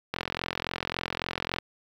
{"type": "click train", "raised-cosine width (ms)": 0.3, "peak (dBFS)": -12, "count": 64, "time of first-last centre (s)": [0.14, 1.585], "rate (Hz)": 43.6, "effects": ["high-pass 60 Hz 12 dB/octave", "8-bit"]}